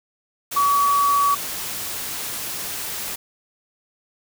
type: tone in noise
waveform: sine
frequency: 1136 Hz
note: C#6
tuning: 42 cents sharp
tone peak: -15 dBFS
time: 0.56-1.35 s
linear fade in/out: 10 ms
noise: white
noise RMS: -29 dBFS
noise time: 0.51-3.16 s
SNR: +11 dB
effects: none